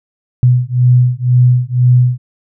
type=beating tone pair; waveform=sine; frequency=123.47 / 125.47 Hz; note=B2 / B2; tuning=0 / +28 cents; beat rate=2 Hz; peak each=-10 dBFS; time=0.43-2.18 s; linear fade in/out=0 ms; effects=none